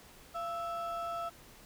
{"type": "ring-modulated tone", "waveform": "triangle", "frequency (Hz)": 999, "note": "B5", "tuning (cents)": 20, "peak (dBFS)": -30, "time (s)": [0.34, 1.3], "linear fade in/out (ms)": 20, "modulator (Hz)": 316, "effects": ["pink hiss -56 dBFS RMS until 1.65 s"]}